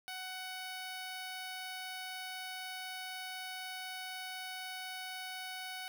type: tone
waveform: 10% pulse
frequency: 746 Hz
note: F#5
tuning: 14 cents sharp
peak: -33 dBFS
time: 0.08-5.88 s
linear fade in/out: 0 ms
effects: none